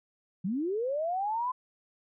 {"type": "linear sweep", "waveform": "sine", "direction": "up", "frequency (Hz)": [169, 1031], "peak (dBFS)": -28, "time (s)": [0.44, 1.52], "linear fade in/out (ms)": 10, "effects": []}